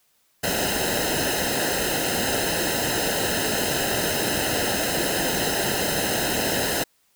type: noise with comb filter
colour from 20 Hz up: pink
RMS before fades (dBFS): -24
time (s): 0.43-6.84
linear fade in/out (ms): 10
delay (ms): 0.87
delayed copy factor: -0.9
effects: white hiss -65 dBFS RMS until 7.15 s